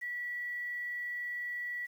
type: tone with quantisation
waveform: sine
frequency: 1946 Hz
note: B6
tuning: 26 cents flat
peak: -35 dBFS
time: 0.01-1.87 s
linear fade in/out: 20 ms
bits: 10
effects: none